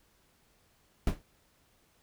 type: noise with exponential decay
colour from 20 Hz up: brown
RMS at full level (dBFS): -23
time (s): 1.07-1.22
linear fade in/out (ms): 2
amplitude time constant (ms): 32
effects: pink hiss -68 dBFS RMS until 2.02 s